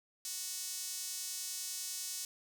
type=tone with high-pass filter; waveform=sawtooth; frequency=370 Hz; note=F#4; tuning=in tune; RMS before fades=-41 dBFS; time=0.25-2.25 s; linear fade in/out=2 ms; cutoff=6200 Hz; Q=1.4; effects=none